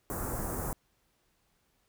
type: band-stop noise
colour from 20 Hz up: pink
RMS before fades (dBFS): -35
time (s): 0.1-0.73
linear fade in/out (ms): 0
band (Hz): 1400 to 7900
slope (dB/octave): 24
effects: pink hiss -73 dBFS RMS until 1.88 s